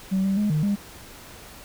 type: tone with pitch steps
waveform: sine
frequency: 190.5 / 194.4 / 208.5 / 152.9 / 202.4 Hz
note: G3 / G3 / G#3 / D#3 / G#3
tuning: -49 / -14 / +7 / -30 / -44 cents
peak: -18 dBFS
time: 0.11-0.76 s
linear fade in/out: 20 ms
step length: 130 ms
effects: tanh soft clip ceiling -17 dBFS + pink hiss -44 dBFS RMS until 1.64 s